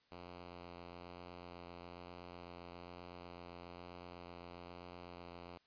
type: tone with vibrato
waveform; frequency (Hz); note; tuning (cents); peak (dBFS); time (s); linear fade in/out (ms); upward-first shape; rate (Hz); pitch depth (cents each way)
5% pulse; 87.7; F2; +8; -39; 0.11-5.58; 10; sine; 1.1; 12
effects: white hiss -74 dBFS RMS until 5.66 s + resampled to 11025 Hz